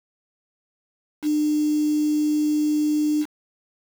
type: tone with quantisation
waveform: sine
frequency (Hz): 301.1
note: D4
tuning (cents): +43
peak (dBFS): -18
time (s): 1.22-3.26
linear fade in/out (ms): 50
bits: 6
effects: none

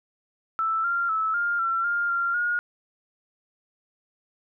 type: tone with pitch steps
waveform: sine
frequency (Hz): 1321 / 1387 / 1306 / 1405 / 1353 / 1405 / 1385 / 1434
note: E6 / F6 / E6 / F6 / E6 / F6 / F6 / F6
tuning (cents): +3 / -12 / -17 / +10 / +45 / +10 / -15 / +45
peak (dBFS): -22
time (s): 0.59-2.59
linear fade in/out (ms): 0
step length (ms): 250
effects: none

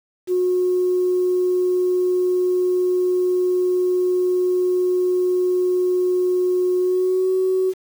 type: tone with pitch glide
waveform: sine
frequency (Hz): 363.5 to 374.4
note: F#4 to F#4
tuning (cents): -31 to +20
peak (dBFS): -15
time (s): 0.27-7.74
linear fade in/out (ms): 50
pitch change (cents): +51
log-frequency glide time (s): 6.77-7.3
effects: tanh soft clip ceiling -11 dBFS + 7-bit

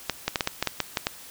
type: clicks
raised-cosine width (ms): 0.2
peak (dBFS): -6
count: 10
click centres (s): 0.097 / 0.28 / 0.358 / 0.408 / 0.474 / 0.626 / 0.673 / 0.803 / 0.972 / 1.069
effects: white hiss -45 dBFS RMS until 1.3 s

